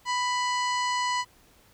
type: harmonic tone with a mistuned harmonic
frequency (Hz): 990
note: B5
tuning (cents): +4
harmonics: 1 / 2 / 3 / 4 / 5 / 6 / 7 / 8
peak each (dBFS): -26 / -32 / -36 / -38 / -40 / -42 / -43 / -44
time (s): 0.05-1.25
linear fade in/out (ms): 50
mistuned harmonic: 4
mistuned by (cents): +96
effects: pink hiss -59 dBFS RMS until 1.73 s